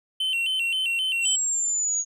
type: tone with vibrato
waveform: triangle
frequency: 2893 Hz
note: F#7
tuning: 40 cents flat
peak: -21 dBFS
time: 0.2-1.36 s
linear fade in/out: 5 ms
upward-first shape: square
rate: 3.8 Hz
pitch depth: 100 cents each way
type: exponential sweep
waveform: sine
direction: down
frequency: 7910 to 6645 Hz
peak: -22 dBFS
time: 1.21-2.05 s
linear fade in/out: 50 ms
effects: none